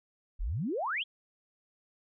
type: exponential sweep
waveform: sine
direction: up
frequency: 33.28 to 3483 Hz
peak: -30 dBFS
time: 0.39-1.04 s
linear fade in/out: 20 ms
effects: none